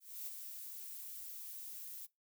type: noise with ADSR envelope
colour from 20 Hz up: violet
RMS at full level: -43 dBFS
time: 0-2.07 s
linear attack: 270 ms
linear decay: 28 ms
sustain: -5 dB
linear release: 24 ms
effects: noise-tail reverb RT60 0.2 s tail -22 dB re dry